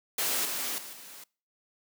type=noise with level steps; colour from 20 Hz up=white; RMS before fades=-29 / -33 / -43 / -47 dBFS; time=0.18-1.24 s; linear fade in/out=5 ms; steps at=0.45 / 0.78 / 0.93 s; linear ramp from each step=2 ms; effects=noise-tail reverb RT60 0.4 s tail -25 dB re dry + high-pass 200 Hz 12 dB/octave